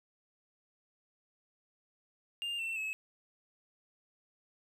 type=tone with pitch steps; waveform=triangle; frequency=2804 / 2691 / 2583 Hz; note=F7 / E7 / E7; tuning=+6 / +35 / -36 cents; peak=-33 dBFS; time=2.42-2.93 s; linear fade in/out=0 ms; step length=170 ms; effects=none